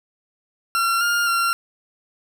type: tone with pitch steps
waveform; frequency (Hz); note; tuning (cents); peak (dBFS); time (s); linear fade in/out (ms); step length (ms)
40% pulse; 1366 / 1408 / 1375; F6 / F6 / F6; -39 / +14 / -27; -17; 0.75-1.53; 0; 260
effects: none